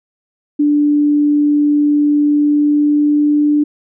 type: tone with pitch glide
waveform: sine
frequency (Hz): 293.7 to 295.7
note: D4 to D4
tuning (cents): 0 to +12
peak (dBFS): -9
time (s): 0.59-3.64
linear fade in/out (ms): 10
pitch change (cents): +12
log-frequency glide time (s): 2.21-3.5
effects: none